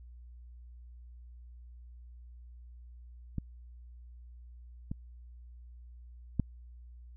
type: clicks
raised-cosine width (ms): 5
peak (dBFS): -21 / -23 / -15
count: 3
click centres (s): 3.383 / 4.915 / 6.397
effects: added 60 Hz sine -48 dBFS peak until 7.16 s